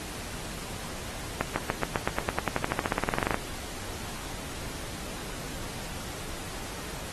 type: accelerating click train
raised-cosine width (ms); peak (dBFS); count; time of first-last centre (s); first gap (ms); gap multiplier
0.5; -10; 25; 1.41-3.344; 150; 0.94
effects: pink hiss -39 dBFS RMS until 7.12 s + AAC 32 kbps